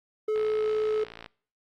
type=tone; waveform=triangle; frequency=430.4 Hz; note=A4; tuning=38 cents flat; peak=-22 dBFS; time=0.28-1.04 s; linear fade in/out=5 ms
type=click train; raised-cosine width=0.3 ms; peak=-25 dBFS; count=52; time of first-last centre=0.36-1.261 s; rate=56.6 Hz
effects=noise-tail reverb RT60 0.5 s tail -24 dB re dry + Opus 32 kbps